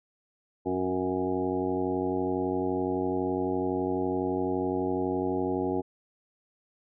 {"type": "harmonic tone with a mistuned harmonic", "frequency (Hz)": 91.9, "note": "F#2", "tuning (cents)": -11, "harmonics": [1, 2, 3, 4, 5, 7, 8, 9], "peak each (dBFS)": [-40, -38, -31, -30, -34, -39, -40, -37], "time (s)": [0.65, 5.82], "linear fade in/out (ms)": 20, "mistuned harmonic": 5, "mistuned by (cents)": 22, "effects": []}